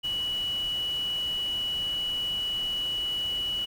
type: tone in noise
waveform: sine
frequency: 2940 Hz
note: F#7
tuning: 12 cents flat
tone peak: -27 dBFS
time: 0.03-3.66 s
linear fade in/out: 20 ms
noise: pink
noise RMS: -44 dBFS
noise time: 0.03-3.66 s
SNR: +14 dB
effects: none